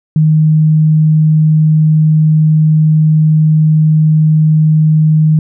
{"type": "tone", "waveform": "sine", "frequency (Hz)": 155.56, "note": "D#3", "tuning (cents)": 0, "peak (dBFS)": -5, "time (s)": [0.16, 5.39], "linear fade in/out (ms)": 2, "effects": []}